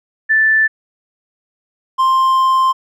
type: tone pair in turn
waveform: sine / triangle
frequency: 1760 / 1049.8 Hz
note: A6 / C6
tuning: 0 / +5 cents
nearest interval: major sixth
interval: 895 cents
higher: first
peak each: -9 / -8 dBFS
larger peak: second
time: 0.29-0.68 / 1.98-2.73 s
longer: second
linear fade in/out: 20 ms
effects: none